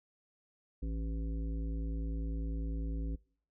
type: harmonic tone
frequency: 55 Hz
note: A1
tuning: in tune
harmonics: 1 / 3 / 5 / 7 / 9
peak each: -34 / -45 / -44 / -54 / -55 dBFS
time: 0.82-3.16 s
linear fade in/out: 10 ms
effects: noise-tail reverb RT60 0.5 s tail -24 dB re dry